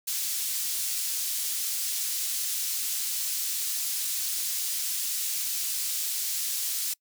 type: high-pass noise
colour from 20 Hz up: pink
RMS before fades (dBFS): -30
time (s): 0.07-6.94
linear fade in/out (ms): 10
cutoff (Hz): 5400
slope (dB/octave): 12
effects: noise-tail reverb RT60 0.1 s tail -25 dB re dry